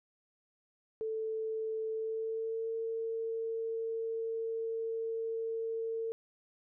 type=tone with pitch glide; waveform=sine; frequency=441.1 to 452.2 Hz; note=A4 to A4; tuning=+4 to +47 cents; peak=-33 dBFS; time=1.01-6.12 s; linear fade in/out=0 ms; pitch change=+43 cents; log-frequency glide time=1.91-2.73 s; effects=none